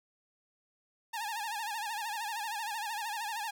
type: tone with vibrato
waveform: sawtooth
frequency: 870 Hz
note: A5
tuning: 20 cents flat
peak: -31 dBFS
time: 1.13-3.51 s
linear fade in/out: 10 ms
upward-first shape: sine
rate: 13 Hz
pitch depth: 120 cents each way
effects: none